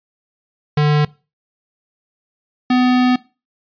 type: tone pair in turn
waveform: square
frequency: 149.1 / 250.8 Hz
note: D3 / B3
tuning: +27 / +27 cents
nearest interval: major sixth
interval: 900 cents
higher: second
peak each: -12 / -12 dBFS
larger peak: neither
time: 0.77-1.05 / 2.7-3.16 s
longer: second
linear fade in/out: 5 ms
effects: noise-tail reverb RT60 0.3 s tail -21 dB re dry + resampled to 11025 Hz